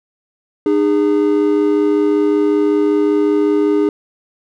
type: tone pair together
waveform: triangle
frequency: 304 / 409.3 Hz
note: D#4 / G#4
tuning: -40 / -25 cents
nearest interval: perfect fourth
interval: 515 cents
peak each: -12 dBFS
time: 0.66-3.89 s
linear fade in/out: 2 ms
effects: none